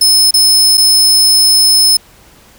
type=tone with dropouts; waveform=sawtooth; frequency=5210 Hz; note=E8; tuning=21 cents flat; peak=-3 dBFS; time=0.01-1.97 s; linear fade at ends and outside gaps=5 ms; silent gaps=0.309-0.339 / 0.773-0.777 s; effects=pink hiss -43 dBFS RMS until 2.58 s